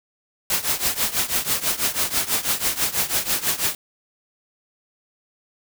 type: noise with tremolo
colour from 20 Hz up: white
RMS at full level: -19 dBFS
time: 0.5-3.75 s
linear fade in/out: 2 ms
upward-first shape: triangle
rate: 6.1 Hz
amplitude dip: 90%
effects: none